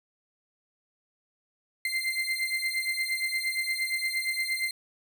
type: beating tone pair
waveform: 35% pulse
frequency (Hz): 2081 / 2089.6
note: C7 / C7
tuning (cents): -10 / -3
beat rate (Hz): 8.6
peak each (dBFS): -29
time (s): 1.85-4.71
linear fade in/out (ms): 2
effects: none